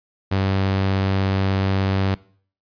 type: tone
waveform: sawtooth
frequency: 96.5 Hz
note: G2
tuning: 27 cents flat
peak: -14 dBFS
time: 0.31-2.15 s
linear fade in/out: 10 ms
effects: noise-tail reverb RT60 0.5 s tail -21 dB re dry + resampled to 11025 Hz